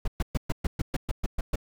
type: noise bursts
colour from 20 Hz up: brown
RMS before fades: -25 dBFS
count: 11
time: 0.05-1.558 s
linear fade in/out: 5 ms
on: 28 ms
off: 120 ms
effects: none